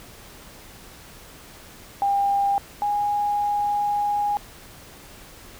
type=tone pair in turn; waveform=sine; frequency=800 / 823 Hz; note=G5 / G#5; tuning=+35 / -16 cents; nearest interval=unison; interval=49 cents; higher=second; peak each=-18 / -20 dBFS; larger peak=first; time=2.02-2.58 / 2.82-4.37 s; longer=second; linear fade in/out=0 ms; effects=pink hiss -45 dBFS RMS until 5.59 s